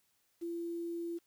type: tone with quantisation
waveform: sine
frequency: 340 Hz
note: F4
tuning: 46 cents flat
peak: -36 dBFS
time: 0.41-1.19 s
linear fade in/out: 20 ms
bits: 10
effects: white hiss -75 dBFS RMS until 1.26 s